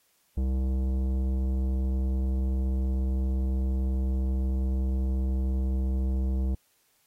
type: tone with tanh clipping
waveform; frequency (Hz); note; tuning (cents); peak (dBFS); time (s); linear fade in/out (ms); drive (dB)
sine; 65.2; C2; -5; -26; 0.37-6.55; 5; 14
effects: white hiss -68 dBFS RMS until 7.06 s + AAC 48 kbps